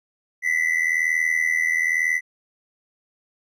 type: ring-modulated tone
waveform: triangle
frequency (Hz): 1997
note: B6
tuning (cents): +19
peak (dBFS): -14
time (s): 0.42-2.21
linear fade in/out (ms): 50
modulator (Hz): 40.5
effects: none